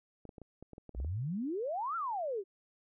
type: clicks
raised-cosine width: 2 ms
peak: -35 dBFS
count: 11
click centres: 0.253 / 0.292 / 0.382 / 0.417 / 0.626 / 0.733 / 0.781 / 0.893 / 0.949 / 1.001 / 1.047 s
type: exponential two-way sweep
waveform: sine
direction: up then down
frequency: 51.91 to 1396.9 to 366.3 Hz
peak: -33 dBFS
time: 0.94-2.44 s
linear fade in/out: 50 ms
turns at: 1.96 s
effects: none